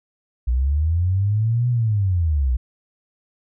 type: linear two-way sweep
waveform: sine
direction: up then down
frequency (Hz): 58.27 to 124 to 58.27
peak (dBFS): -16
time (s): 0.47-2.57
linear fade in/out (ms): 10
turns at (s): 1.69
effects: none